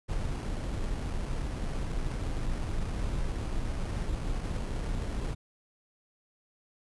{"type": "noise with sample-and-hold", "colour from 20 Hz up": "brown", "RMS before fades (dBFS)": -32, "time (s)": [0.08, 5.35], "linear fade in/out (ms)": 20, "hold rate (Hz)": 3675, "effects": ["resampled to 24000 Hz"]}